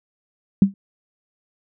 sine tone with exponential decay, 196 Hz, G3, in tune, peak -5 dBFS, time 0.62-0.74 s, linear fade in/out 2 ms, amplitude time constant 24 ms, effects none

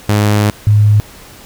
sawtooth / sine tone pair in turn, 104.3 / 104.96 Hz, G#2 / G#2, +8 / +19 cents, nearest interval unison, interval 11 cents, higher second, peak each -5 dBFS, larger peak neither, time 0.09-0.5 / 0.67-1 s, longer first, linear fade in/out 0 ms, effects pink hiss -37 dBFS RMS until 1.45 s

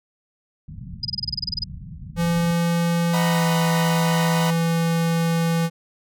white low-pass noise, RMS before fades -36 dBFS, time 0.68-2.53 s, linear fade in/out 5 ms, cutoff 190 Hz, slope 48 dB/octave
sine tone bursts, 4973 Hz, D#8, 2 cents flat, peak -21 dBFS, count 13, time 1.03-1.639 s, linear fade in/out 5 ms, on 21 ms, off 28 ms
square tone with pitch glide, 170 to 166.41 Hz, F3 to E3, -46 to +17 cents, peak -19 dBFS, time 2.16-5.7 s, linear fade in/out 50 ms, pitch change -37 cents, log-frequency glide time 3.22-3.5 s
sawtooth chord, B major seventh, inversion first, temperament equal, 622.3 / 740 / 932.3 / 987.8 Hz, D#5 / F#5 / A#5 / B5, 0 / 0 / 0 / 0 cents, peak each -26 / -27 / -27 / -24 dBFS, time 3.13-4.51 s, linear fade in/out 10 ms
effects none

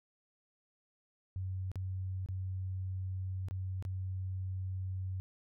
sine tone with dropouts, 93.8 Hz, F#2, 24 cents sharp, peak -35 dBFS, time 1.36-5.2 s, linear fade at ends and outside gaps 0 ms, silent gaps 1.716-1.757 / 2.261-2.287 / 3.485-3.51 / 3.825-3.851 s, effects none

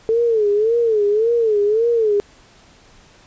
sine tone with vibrato, 439.1 Hz, A4, 4 cents flat, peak -13 dBFS, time 0.09-2.2 s, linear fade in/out 0 ms, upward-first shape sine, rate 1.8 Hz, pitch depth 130 cents each way, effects pink hiss -49 dBFS RMS until 3.26 s + resampled to 16000 Hz

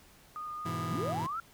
sine tone with vibrato, 1225 Hz, D#6, 27 cents flat, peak -37 dBFS, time 0.36-1.12 s, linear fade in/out 0 ms, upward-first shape square, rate 4.4 Hz, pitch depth 8 cents each way
sawtooth chord, E major, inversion first, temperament just, 103.01 / 123.61 / 164.81 Hz, G#2 / B2 / E3, -14 / +2 / 0 cents, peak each -36 / -36 / -33 dBFS, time 0.65-1.27 s, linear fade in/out 10 ms
sine linear sweep, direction up, 146.83 to 1396.9 Hz, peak -33 dBFS, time 0.91-1.4 s, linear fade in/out 2 ms
effects pink hiss -59 dBFS RMS until 1.53 s

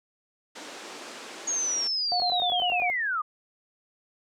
pink band-pass noise, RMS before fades -42 dBFS, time 0.55-1.88 s, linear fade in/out 10 ms, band 280 to 7800 Hz, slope 24 dB/octave
sine linear sweep, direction down, 6645 to 1174.7 Hz, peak -25 dBFS, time 1.47-3.22 s, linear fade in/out 10 ms
sine tone bursts, 718 Hz, F5, 48 cents sharp, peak -25 dBFS, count 8, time 2.12-2.9 s, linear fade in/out 0 ms, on 80 ms, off 20 ms
effects none

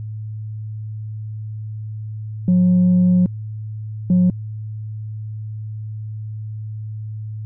sine tone bursts at uneven times, 180.5 Hz, F#3, 43 cents flat, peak -9 dBFS, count 2, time 2.48-3.26 / 4.1-4.3 s, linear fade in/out 2 ms, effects tanh soft clip ceiling -9 dBFS + added 108 Hz sine -26 dBFS peak until 7.45 s

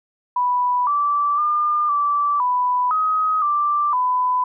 sine tone with pitch steps, 987 / 1163 / 1204 / 1162 / 992 / 1262 / 1177 / 1001 Hz, B5 / D6 / D6 / D6 / B5 / D#6 / D6 / B5, -1 / -17 / +43 / -19 / +7 / +24 / +3 / +23 cents, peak -16 dBFS, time 0.36-4.44 s, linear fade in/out 5 ms, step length 510 ms, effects none

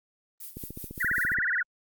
violet noise with tremolo, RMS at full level -39 dBFS, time 0.4-1.34 s, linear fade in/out 5 ms, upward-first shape sine, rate 5.3 Hz, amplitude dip 75%
click train, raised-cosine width 3 ms, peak -26 dBFS, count 13, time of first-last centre 0.57-1.386 s, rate 14.7 Hz
sine tone with vibrato, 1683 Hz, G#6, 23 cents sharp, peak -24 dBFS, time 1-1.63 s, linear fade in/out 10 ms, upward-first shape sine, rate 19 Hz, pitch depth 280 cents each way
effects Opus 32 kbps

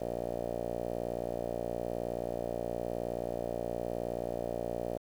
5% pulse tone with low-pass filter, 59 Hz, A#1, 22 cents sharp, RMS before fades -36 dBFS, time 0-4.98 s, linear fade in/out 10 ms, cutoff 610 Hz, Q 4, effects 9-bit

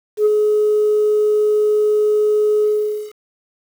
sine tone with ADSR envelope, 423.1 Hz, G#4, 32 cents sharp, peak -7 dBFS, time 0.17-3.13 s, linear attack 85 ms, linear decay 27 ms, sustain -4 dB, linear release 490 ms, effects tanh soft clip ceiling -8 dBFS + 7-bit

